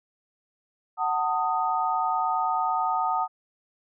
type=chord; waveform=sine; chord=D# diminished; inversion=first; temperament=just; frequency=746.7 / 896 / 1244.5 Hz; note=F#5 / A5 / D#6; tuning=+16 / +31 / 0 cents; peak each=-27 dBFS; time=0.97-3.28 s; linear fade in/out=50 ms; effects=none